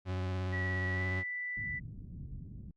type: tone with vibrato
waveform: 40% pulse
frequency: 92.5 Hz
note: F#2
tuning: in tune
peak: -32 dBFS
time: 0.05-1.24 s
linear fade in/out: 50 ms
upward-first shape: sine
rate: 17 Hz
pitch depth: 25 cents each way
type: tone with pitch glide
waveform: sine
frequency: 1938 to 1979.9 Hz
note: B6 to B6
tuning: -33 to +4 cents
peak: -35 dBFS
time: 0.52-1.8 s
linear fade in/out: 20 ms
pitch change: +37 cents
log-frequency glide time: 0.92-1.04 s
type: low-pass noise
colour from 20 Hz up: white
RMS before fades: -45 dBFS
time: 1.57-2.71 s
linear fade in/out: 2 ms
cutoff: 180 Hz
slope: 24 dB/octave
effects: low-pass 4000 Hz 12 dB/octave + Opus 48 kbps